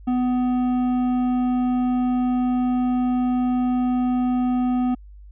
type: tone with hard clipping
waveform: sine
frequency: 249.7 Hz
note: B3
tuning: 19 cents sharp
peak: -20 dBFS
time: 0.07-4.95 s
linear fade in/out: 10 ms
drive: 8 dB
effects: added 50 Hz sine -40 dBFS peak until 5.31 s + resampled to 8000 Hz